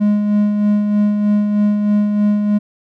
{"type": "tone with tremolo", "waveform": "triangle", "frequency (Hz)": 207.7, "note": "G#3", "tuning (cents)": 0, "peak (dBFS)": -8, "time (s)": [0, 2.59], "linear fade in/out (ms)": 20, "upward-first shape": "sine", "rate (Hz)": 3.2, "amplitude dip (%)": 40, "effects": []}